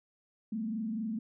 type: tone with frequency modulation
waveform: sine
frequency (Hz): 220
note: A3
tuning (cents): 0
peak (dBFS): -32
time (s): 0.52-1.19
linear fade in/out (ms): 5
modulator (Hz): 24.2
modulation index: 0.71
effects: none